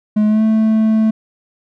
triangle tone with pitch glide, 212.2 to 219.4 Hz, G#3 to A3, +38 to -5 cents, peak -8 dBFS, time 0.16-1.11 s, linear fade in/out 10 ms, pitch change +57 cents, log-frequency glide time 0.27-0.43 s, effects none

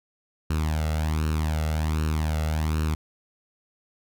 sawtooth tone with flanger, 77.78 Hz, D#2, in tune, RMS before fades -25 dBFS, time 0.5-2.95 s, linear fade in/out 5 ms, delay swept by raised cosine 0.72 to 1.49 ms, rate 1.3 Hz, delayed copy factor +0.7, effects none

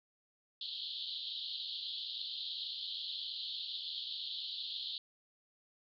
white band-pass noise, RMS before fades -42 dBFS, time 0.61-4.98 s, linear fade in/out 2 ms, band 3100 to 4400 Hz, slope 96 dB/octave, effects none

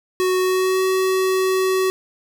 square tone with pitch glide, 370 to 376.7 Hz, F#4 to F#4, 0 to +31 cents, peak -17 dBFS, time 0.2-1.9 s, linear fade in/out 0 ms, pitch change +31 cents, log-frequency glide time 0.39-0.83 s, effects none

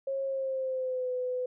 sine tone with pitch glide, 542 to 502.8 Hz, C#5 to B4, -39 to +31 cents, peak -29 dBFS, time 0.07-1.46 s, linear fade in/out 5 ms, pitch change -130 cents, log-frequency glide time 0.25-1.11 s, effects none

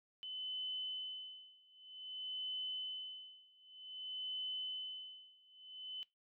sine tone with tremolo, 3027 Hz, F#7, 39 cents sharp, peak -38 dBFS, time 0.23-6.03 s, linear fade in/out 0 ms, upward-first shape sine, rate 0.53 Hz, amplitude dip 95%, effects noise-tail reverb RT60 0.2 s tail -19 dB re dry

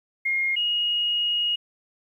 sine tone pair in turn, 2136 / 2878 Hz, C7 / F#7, +35 / -49 cents, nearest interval perfect fourth, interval 516 cents, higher second, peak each -21 dBFS, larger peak neither, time 0.25-0.56 / 0.56-1.56 s, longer second, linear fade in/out 10 ms, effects 10-bit

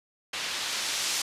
blue noise with low-pass filter sweep, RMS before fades -31 dBFS, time 0.33-1.22 s, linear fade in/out 5 ms, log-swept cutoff 3200 to 6100 Hz, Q 0.78, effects resampled to 32000 Hz

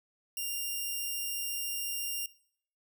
5% pulse tone, 2794 Hz, F7, in tune, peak -24 dBFS, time 0.37-2.26 s, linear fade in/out 2 ms, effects noise-tail reverb RT60 0.6 s tail -20 dB re dry

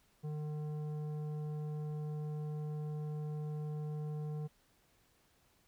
sine tone with tanh clipping, 151.1 Hz, D3, 50 cents sharp, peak -39 dBFS, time 0.23-4.48 s, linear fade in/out 20 ms, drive 11 dB, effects pink hiss -71 dBFS RMS until 5.67 s

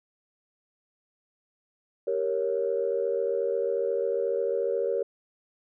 sine chord, G diminished, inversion none, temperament equal, 392 / 466.2 / 554.4 Hz, G4 / Bb4 / Db5, 0 / 0 / 0 cents, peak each -30 / -27 / -29 dBFS, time 2.07-5.03 s, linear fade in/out 5 ms, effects tanh soft clip ceiling -15 dBFS

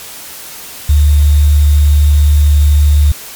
sine tone with sample-and-hold, 73.42 Hz, D2, in tune, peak -4 dBFS, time 0.89-3.12 s, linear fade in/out 5 ms, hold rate 3675 Hz, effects white hiss -29 dBFS RMS until 3.35 s + MP3 96 kbps

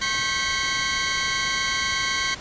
20% pulse tone cluster, 1084 / 1558 / 1953 / 2196 Hz, C#6 / G6 / B6 / C#7, -39 / -11 / -20 / -17 cents, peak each -23 dBFS, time 0.01-2.35 s, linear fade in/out 10 ms, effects pink hiss -38 dBFS RMS until 2.4 s + resampled to 16000 Hz

